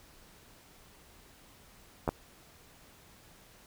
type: clicks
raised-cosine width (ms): 1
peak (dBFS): -15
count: 2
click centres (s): 2.078 / 2.09
effects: pink hiss -58 dBFS RMS until 3.66 s